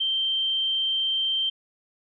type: tone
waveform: sine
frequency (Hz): 3136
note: G7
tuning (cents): 0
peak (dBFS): -22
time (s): 0-1.5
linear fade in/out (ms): 10
effects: none